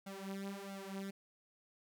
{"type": "tone with flanger", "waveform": "sawtooth", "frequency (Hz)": 196, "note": "G3", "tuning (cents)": 0, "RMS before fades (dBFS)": -45, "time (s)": [0.06, 1.11], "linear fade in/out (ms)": 10, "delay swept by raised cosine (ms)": [1.4, 5.7], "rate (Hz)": 1.5, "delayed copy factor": 0.95, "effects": []}